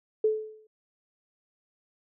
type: tone with exponential decay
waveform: sine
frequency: 433.3 Hz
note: A4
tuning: 27 cents flat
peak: -18 dBFS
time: 0.24-0.67 s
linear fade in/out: 5 ms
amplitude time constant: 92 ms
effects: none